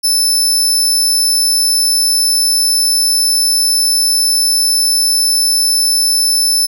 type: tone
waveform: 25% pulse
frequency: 5274 Hz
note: E8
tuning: in tune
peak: -5 dBFS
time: 0.03-6.67 s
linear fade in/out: 20 ms
effects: none